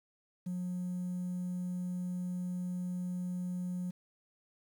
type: tone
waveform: triangle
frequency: 180 Hz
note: F#3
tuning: 47 cents flat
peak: -31 dBFS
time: 0.46-3.91 s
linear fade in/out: 10 ms
effects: tanh soft clip ceiling -30 dBFS + 10-bit